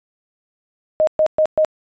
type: tone bursts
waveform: sine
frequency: 622.3 Hz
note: D#5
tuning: in tune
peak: -11 dBFS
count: 4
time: 1-1.648 s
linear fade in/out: 0 ms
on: 72 ms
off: 120 ms
effects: resampled to 16000 Hz